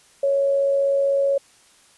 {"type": "tone with amplitude modulation", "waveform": "sine", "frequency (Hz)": 554.4, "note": "C#5", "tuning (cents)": 0, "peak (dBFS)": -15, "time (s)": [0.23, 1.38], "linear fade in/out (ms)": 5, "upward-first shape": "sine", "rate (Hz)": 95.8, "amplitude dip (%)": 30, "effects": ["white hiss -54 dBFS RMS until 1.97 s", "resampled to 24000 Hz"]}